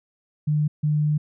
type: tone bursts at uneven times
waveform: sine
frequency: 150.4 Hz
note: D3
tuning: 42 cents sharp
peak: -18 dBFS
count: 2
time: 0.47-0.68 / 0.83-1.18 s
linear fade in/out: 10 ms
effects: none